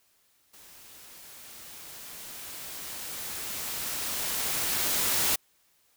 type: noise with level ramp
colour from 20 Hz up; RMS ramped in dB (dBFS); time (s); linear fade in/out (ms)
white; -52 to -25; 0.53-5.36; 10
effects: white hiss -67 dBFS RMS until 5.96 s